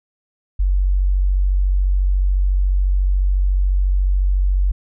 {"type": "tone", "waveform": "sine", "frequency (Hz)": 47.03, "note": "F#1", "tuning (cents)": 29, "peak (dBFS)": -13, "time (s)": [0.59, 4.72], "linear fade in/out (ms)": 10, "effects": []}